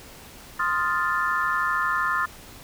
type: chord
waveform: sine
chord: F dominant seventh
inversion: second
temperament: equal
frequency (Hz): 1046.5 / 1244.5 / 1396.9 / 1760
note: C6 / Eb6 / F6 / A6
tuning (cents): 0 / 0 / 0 / 0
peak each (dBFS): -27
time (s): 0.59-2.26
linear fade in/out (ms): 10
effects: pink hiss -45 dBFS RMS until 2.63 s